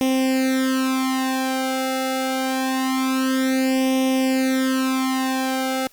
sawtooth tone with flanger, 262.2 Hz, C4, 4 cents sharp, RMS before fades -21 dBFS, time 0.01-5.87 s, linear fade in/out 0 ms, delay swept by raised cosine 0.34 to 1.44 ms, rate 0.25 Hz, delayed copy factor +1, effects white hiss -54 dBFS RMS until 5.92 s + Opus 48 kbps

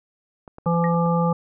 clicks, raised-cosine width 1 ms, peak -25 dBFS, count 6, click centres 0.478 / 0.584 / 0.659 / 0.742 / 0.943 / 1.061 s
harmonic tone, 169.6 Hz, E3, 50 cents sharp, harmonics 1 / 3 / 5 / 7, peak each -19 / -24 / -26 / -27 dBFS, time 0.66-1.33 s, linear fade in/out 5 ms
sine tone with exponential decay, 1881 Hz, A#6, 15 cents sharp, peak -26 dBFS, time 0.84-0.95 s, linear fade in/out 1 ms, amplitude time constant 23 ms
effects none

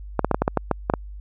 clicks, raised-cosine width 1 ms, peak -4 dBFS, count 10, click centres 0.193 / 0.246 / 0.313 / 0.345 / 0.42 / 0.479 / 0.573 / 0.713 / 0.899 / 0.938 s, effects added 50 Hz sine -34 dBFS peak until 1.2 s

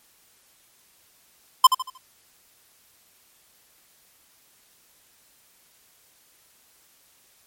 square tone with echo, 1034 Hz, C6, 21 cents flat, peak -8 dBFS, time 1.64-1.67 s, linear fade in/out 5 ms, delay 77 ms, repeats 4, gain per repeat -9 dB, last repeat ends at 1.978 s, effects white hiss -59 dBFS RMS until 7.46 s + MP3 64 kbps

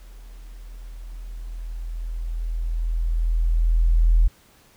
sine tone with level ramp, 41.2 Hz, E1, in tune, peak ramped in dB -40 to -11 dBFS, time 0-4.28 s, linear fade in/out 10 ms, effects tanh soft clip ceiling -7 dBFS + pink hiss -55 dBFS RMS until 4.76 s

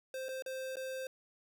square tone with dropouts, 523.3 Hz, C5, in tune, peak -39 dBFS, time 0.14-1.07 s, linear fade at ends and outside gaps 2 ms, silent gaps 0.285-0.289 / 0.423-0.461 / 0.757-0.768 s, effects none

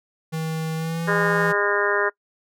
square tone with pitch glide, 160 to 167.28 Hz, D#3 to E3, +49 to +26 cents, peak -25 dBFS, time 0.32-1.53 s, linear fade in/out 20 ms, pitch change +77 cents, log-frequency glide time 0.76-1.05 s
harmonic tone, 203.9 Hz, G#3, 32 cents flat, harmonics 2 / 3 / 4 / 5 / 6 / 7 / 8 / 9, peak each -24 / -28 / -35 / -27 / -30 / -26 / -26 / -26 dBFS, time 1.07-2.1 s, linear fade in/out 20 ms
effects noise-tail reverb RT60 0.1 s tail -23 dB re dry

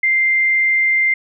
sine tone, 2093 Hz, C7, in tune, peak -12 dBFS, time 0.03-1.14 s, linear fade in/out 5 ms, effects none

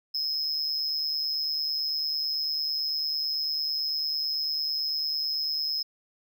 triangle tone with amplitude modulation, 5140 Hz, E8, 45 cents flat, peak -22 dBFS, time 0.14-5.83 s, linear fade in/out 10 ms, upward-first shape sine, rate 149 Hz, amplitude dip 75%, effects none

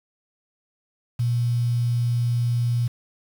sine tone with quantisation, 120 Hz, B2, 49 cents flat, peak -19 dBFS, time 1.19-2.88 s, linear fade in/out 10 ms, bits 7, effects none

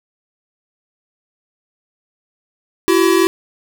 square tone pair together, 336 / 380 Hz, E4 / F#4, +33 / +46 cents, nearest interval major second, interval 213 cents, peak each -14 dBFS, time 2.88-3.27 s, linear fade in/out 0 ms, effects 7-bit

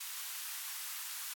white high-pass noise, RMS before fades -42 dBFS, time 0-1.34 s, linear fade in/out 10 ms, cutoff 980 Hz, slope 24 dB/octave, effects AAC 64 kbps

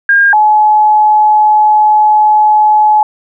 sine tone pair in turn, 1614 / 851.3 Hz, G#6 / G#5, -50 / +43 cents, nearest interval major seventh, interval 1107 cents, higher first, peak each -4 dBFS, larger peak neither, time 0.09-0.33 / 0.33-3.03 s, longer second, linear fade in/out 2 ms, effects none

